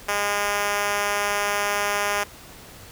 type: tone with high-pass filter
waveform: 5% pulse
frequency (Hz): 204.3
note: G#3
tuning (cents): -28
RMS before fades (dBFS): -24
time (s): 0.08-2.24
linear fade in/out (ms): 10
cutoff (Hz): 510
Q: 1
effects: pink hiss -44 dBFS RMS until 2.91 s